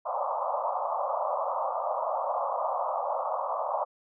pink band-pass noise, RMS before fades -30 dBFS, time 0.05-3.85 s, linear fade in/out 20 ms, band 540 to 1200 Hz, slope 96 dB/octave, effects none

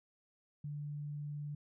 sine tone, 146.83 Hz, D3, in tune, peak -39 dBFS, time 0.64-1.55 s, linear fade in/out 5 ms, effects none

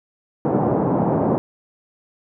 pink band-pass noise, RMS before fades -19 dBFS, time 0.45-1.38 s, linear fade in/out 0 ms, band 130 to 840 Hz, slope 24 dB/octave, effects none

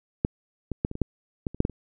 clicks, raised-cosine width 3 ms, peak -8 / -16 / -10 / -21 / -21 / -9 / -14 / -26 / -6 / -11 / -27 dBFS, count 11, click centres 0.249 / 0.717 / 0.849 / 0.914 / 0.954 / 1.017 / 1.468 / 1.546 / 1.604 / 1.651 / 1.697 s, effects none

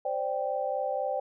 sine chord, C suspended second, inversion none, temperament equal, 523.3 / 587.3 / 784 Hz, C5 / D5 / G5, 0 / 0 / 0 cents, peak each -32 dBFS, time 0.05-1.2 s, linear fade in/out 5 ms, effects none

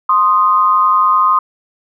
sine tone pair together, 1048.2 / 1241 Hz, C6 / D#6, +3 / -5 cents, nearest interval minor third, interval 292 cents, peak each -11 dBFS, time 0.09-1.39 s, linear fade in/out 5 ms, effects none

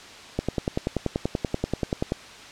click train, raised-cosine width 2 ms, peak -10 dBFS, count 19, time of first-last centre 0.39-2.121 s, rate 10.4 Hz, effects white hiss -43 dBFS RMS until 2.51 s + low-pass 5000 Hz 12 dB/octave

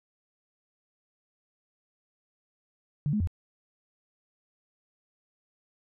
sine tone with pitch steps, 146.7 / 210.7 / 87 Hz, D3 / G#3 / F2, -2 / +25 / -6 cents, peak -24 dBFS, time 3.06-3.273 s, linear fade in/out 0 ms, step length 71 ms, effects none

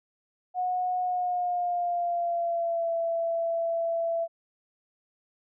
sine tone with pitch glide, 729 to 668.5 Hz, F#5 to E5, -26 to +24 cents, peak -25 dBFS, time 0.54-4.28 s, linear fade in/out 50 ms, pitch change -150 cents, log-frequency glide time 1-2.92 s, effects none

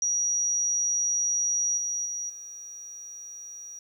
sine tone with level steps, 5770 Hz, F#8, 44 cents flat, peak -23 / -27 / -30 / -39 dBFS, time 0.02-3.79 s, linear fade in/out 2 ms, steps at 1.77 / 2.05 / 2.29 s, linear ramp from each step 10 ms, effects 10-bit

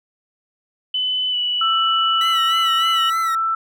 sine tone with pitch glide, 3013 to 2953 Hz, F#7 to F#7, +31 to -4 cents, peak -18 dBFS, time 0.94-3.1 s, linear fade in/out 5 ms, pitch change -35 cents, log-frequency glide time 1.3-1.36 s
sine tone, 1329 Hz, E6, 14 cents sharp, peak -17 dBFS, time 1.61-3.55 s, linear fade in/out 5 ms
sawtooth tone with vibrato, 1951 Hz, B6, 22 cents flat, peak -25 dBFS, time 2.21-3.35 s, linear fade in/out 2 ms, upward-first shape sine, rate 3.3 Hz, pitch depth 77 cents each way
effects none

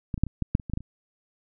clicks, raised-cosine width 5 ms, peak -16 / -21 / -8 / -24 / -13 / -6 / -29 / -22 / -15 / -16 / -30 dBFS, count 11, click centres 0.142 / 0.178 / 0.236 / 0.267 / 0.423 / 0.551 / 0.598 / 0.698 / 0.736 / 0.774 / 0.806 s, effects none

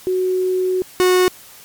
sine / 45% pulse tone pair in turn, 370 / 366 Hz, F#4 / F#4, 0 / -19 cents, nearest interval unison, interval 19 cents, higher first, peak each -15 / -11 dBFS, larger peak second, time 0.07-0.82 / 1-1.28 s, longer first, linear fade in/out 0 ms, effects white hiss -42 dBFS RMS until 1.64 s + MP3 96 kbps

